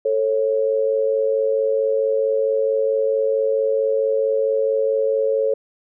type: tone pair together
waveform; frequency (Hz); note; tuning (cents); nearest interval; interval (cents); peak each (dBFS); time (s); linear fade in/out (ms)
sine; 442.5 / 547; A4 / C#5; +10 / -23; major third; 367; -19; 0.05-5.54; 5
effects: none